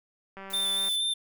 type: click train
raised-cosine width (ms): 0.5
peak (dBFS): -28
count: 101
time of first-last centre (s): 0.37-0.885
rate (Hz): 194
type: noise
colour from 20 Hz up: blue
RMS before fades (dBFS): -43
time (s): 0.5-0.96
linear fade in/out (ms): 2
type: tone with vibrato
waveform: square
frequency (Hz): 3554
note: A7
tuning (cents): +17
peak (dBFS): -26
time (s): 0.53-1.14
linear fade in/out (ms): 10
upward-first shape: square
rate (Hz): 4.2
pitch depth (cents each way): 14
effects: none